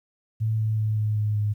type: tone with pitch steps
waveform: sine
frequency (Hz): 110.3 / 109.16 / 108.03 / 106.91 / 105.81 / 104.71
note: A2 / A2 / A2 / A2 / G#2 / G#2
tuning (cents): +5 / -13 / -31 / -49 / +33 / +15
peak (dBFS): -21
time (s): 0.4-1.54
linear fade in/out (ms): 20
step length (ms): 190
effects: 10-bit